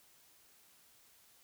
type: silence
effects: white hiss -65 dBFS RMS until 1.43 s